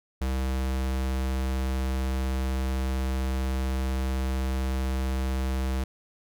square tone, 65.41 Hz, C2, in tune, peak -26 dBFS, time 0.21-5.84 s, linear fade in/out 5 ms, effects none

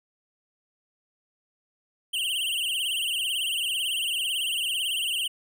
square tone with vibrato, 2960 Hz, F#7, in tune, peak -26 dBFS, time 2.13-5.28 s, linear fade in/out 10 ms, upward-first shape triangle, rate 18 Hz, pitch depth 160 cents each way, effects none

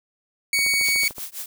sawtooth tone, 2238 Hz, C#7, 16 cents sharp, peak -15 dBFS, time 0.53-1.08 s, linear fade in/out 2 ms
click train, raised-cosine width 1 ms, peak -23 dBFS, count 9, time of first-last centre 0.59-1.183 s, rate 13.5 Hz
blue noise with tremolo, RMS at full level -30 dBFS, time 0.84-1.46 s, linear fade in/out 2 ms, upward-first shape triangle, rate 5.8 Hz, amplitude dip 100%
effects none

